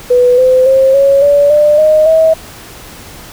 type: tone with pitch steps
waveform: sine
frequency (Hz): 493.9 / 512.8 / 532.4 / 552.8 / 573.9 / 595.9 / 618.7 / 642.4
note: B4 / C5 / C5 / C#5 / D5 / D5 / D#5 / E5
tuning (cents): 0 / -35 / +30 / -5 / -40 / +25 / -10 / -45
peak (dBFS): -4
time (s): 0.1-2.34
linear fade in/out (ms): 10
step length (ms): 280
effects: pink hiss -32 dBFS RMS until 3.32 s